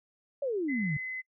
sine exponential sweep, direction down, 585 to 138.59 Hz, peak -28 dBFS, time 0.42-0.97 s, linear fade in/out 5 ms
sine tone, 2035 Hz, C7, 49 cents flat, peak -34 dBFS, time 0.68-1.22 s, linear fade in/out 20 ms
effects noise-tail reverb RT60 0.1 s tail -23 dB re dry

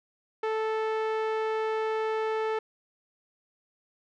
sawtooth tone with low-pass filter, 438.9 Hz, A4, 4 cents flat, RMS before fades -29 dBFS, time 0.43-2.59 s, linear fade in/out 5 ms, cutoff 2100 Hz, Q 0.7, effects none

